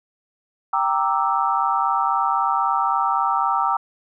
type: chord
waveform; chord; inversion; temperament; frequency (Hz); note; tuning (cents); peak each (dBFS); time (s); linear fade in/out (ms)
sine; E half-diminished seventh; first; equal; 784 / 932.3 / 1174.7 / 1318.5; G5 / Bb5 / D6 / E6; 0 / 0 / 0 / 0; -23; 0.73-3.77; 5
effects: none